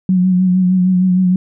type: tone with vibrato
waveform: sine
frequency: 183.7 Hz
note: F#3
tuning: 12 cents flat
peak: -9 dBFS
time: 0.09-1.36 s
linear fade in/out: 2 ms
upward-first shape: sine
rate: 6.5 Hz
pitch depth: 35 cents each way
effects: none